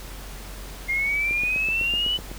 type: exponential sweep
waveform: sine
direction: up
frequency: 2115 to 3000 Hz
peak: -21 dBFS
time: 0.88-2.18 s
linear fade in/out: 20 ms
type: click train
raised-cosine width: 2 ms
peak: -22 dBFS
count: 9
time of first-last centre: 1.31-2.315 s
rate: 7.96 Hz
effects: added 46 Hz sine -37 dBFS peak until 2.38 s + pink hiss -41 dBFS RMS until 2.38 s